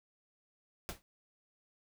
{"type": "noise with exponential decay", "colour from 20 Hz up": "pink", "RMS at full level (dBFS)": -37, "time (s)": [0.89, 1.02], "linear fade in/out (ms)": 0, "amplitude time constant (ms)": 28, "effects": []}